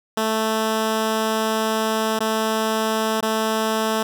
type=tone with dropouts; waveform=10% pulse; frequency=220 Hz; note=A3; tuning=in tune; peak=-11 dBFS; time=0.17-4.03 s; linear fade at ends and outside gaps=5 ms; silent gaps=2.191-2.204 / 3.208-3.226 s; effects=none